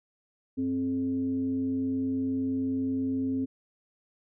sine tone with frequency modulation, 264.2 Hz, C4, 17 cents sharp, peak -26 dBFS, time 0.57-3.46 s, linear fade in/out 20 ms, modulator 166 Hz, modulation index 0.38, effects none

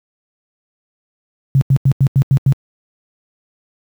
sine tone bursts, 135.8 Hz, C#3, 35 cents flat, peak -7 dBFS, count 7, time 1.55-2.524 s, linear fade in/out 0 ms, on 62 ms, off 90 ms, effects high-pass 80 Hz 12 dB/octave + 7-bit

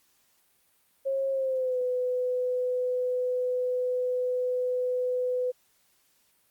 sine tone with pitch glide, 540 to 500.9 Hz, C#5 to B4, -45 to +24 cents, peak -25 dBFS, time 1.05-5.52 s, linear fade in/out 20 ms, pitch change -131 cents, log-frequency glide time 1.31-1.8 s, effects white hiss -67 dBFS RMS until 6.5 s + Opus 48 kbps

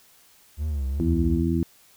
triangle tone with vibrato, 71.4 Hz, D2, 48 cents flat, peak -22 dBFS, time 0.57-1.43 s, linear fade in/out 50 ms, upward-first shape triangle, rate 2.5 Hz, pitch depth 160 cents each way
harmonic tone, 83 Hz, E2, 12 cents sharp, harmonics 1 / 2 / 3 / 4, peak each -26 / -26 / -26 / -26 dBFS, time 1-1.63 s, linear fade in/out 0 ms
effects white hiss -56 dBFS RMS until 1.96 s

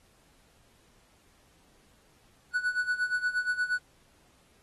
triangle tone with tremolo, 1479 Hz, F#6, 1 cent flat, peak -22 dBFS, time 2.53-3.79 s, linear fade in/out 20 ms, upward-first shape sine, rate 8.5 Hz, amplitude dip 80%, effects pink hiss -64 dBFS RMS until 4.62 s + AAC 32 kbps

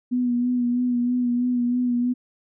sine tone with vibrato, 245 Hz, B3, 14 cents flat, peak -19 dBFS, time 0.11-2.14 s, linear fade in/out 20 ms, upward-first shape sine, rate 3.1 Hz, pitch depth 29 cents each way, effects none

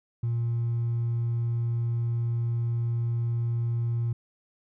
triangle tone with hard clipping, 117.3 Hz, A#2, 11 cents sharp, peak -24 dBFS, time 0.23-4.13 s, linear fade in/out 5 ms, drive 2 dB, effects none

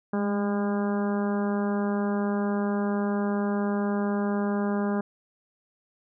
harmonic tone with a mistuned harmonic, 202.7 Hz, G#3, 42 cents flat, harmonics 1 / 2 / 3 / 4 / 5 / 6 / 7 / 8, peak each -25 / -31 / -35 / -37 / -39 / -41 / -42 / -43 dBFS, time 0.13-5.01 s, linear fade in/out 5 ms, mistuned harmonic 1, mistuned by +24 cents, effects none

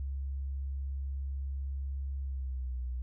sine tone with pitch glide, 68.1 to 62.09 Hz, C#2 to B1, -30 to +10 cents, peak -33 dBFS, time 0-3.02 s, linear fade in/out 0 ms, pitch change -160 cents, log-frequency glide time 2.2-2.8 s, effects none

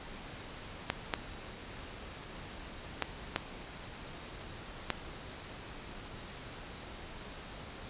clicks, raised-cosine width 0.3 ms, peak -13 dBFS, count 5, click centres 0.901 / 1.138 / 3.023 / 3.361 / 4.903 s, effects pink hiss -46 dBFS RMS until 7.89 s + resampled to 8000 Hz

